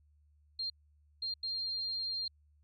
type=tone bursts at uneven times; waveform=sine; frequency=4197 Hz; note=C8; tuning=5 cents sharp; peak=-34 dBFS; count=3; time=0.59-0.7 / 1.22-1.34 / 1.43-2.28 s; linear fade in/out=5 ms; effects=added 74 Hz sine -64 dBFS peak until 2.63 s